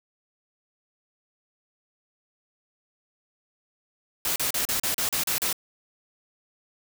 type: noise bursts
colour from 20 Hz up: white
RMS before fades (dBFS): -26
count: 9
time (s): 4.25-5.528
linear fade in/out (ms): 2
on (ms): 110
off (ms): 36
effects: none